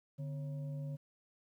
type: tone with frequency modulation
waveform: sine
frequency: 146.1 Hz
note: D3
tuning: 9 cents flat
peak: -38 dBFS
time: 0.18-0.97 s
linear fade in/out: 20 ms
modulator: 403 Hz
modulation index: 0.38
effects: 12-bit